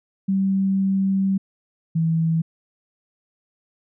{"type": "tone pair in turn", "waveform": "sine", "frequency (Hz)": [193.3, 163.01], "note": ["G3", "E3"], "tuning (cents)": [-24, -19], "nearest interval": "minor third", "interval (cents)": 295, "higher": "first", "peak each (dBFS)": -17, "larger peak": "neither", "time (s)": [[0.28, 1.38], [1.95, 2.42]], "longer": "first", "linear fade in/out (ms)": 10, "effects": []}